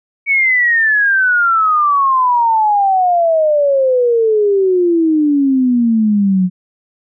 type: exponential sweep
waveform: sine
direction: down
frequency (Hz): 2254 to 179.5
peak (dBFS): -9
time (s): 0.26-6.5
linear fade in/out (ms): 50
effects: none